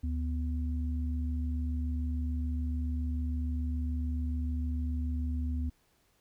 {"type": "tone pair together", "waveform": "sine", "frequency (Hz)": [73.91, 248.6], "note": ["D2", "B3"], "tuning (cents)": [12, 12], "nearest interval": "octave + major sixth", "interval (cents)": 2100, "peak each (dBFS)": [-30, -38], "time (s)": [0.03, 5.7], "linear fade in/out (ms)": 10, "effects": ["pink hiss -70 dBFS RMS until 6.2 s"]}